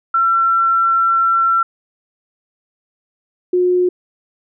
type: tone pair in turn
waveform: sine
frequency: 1352 / 360.6 Hz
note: E6 / F#4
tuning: +43 / -45 cents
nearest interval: octave + major seventh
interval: 2288 cents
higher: first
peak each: -11 / -11 dBFS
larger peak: neither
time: 0.14-1.63 / 3.53-3.89 s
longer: first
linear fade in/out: 5 ms
effects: none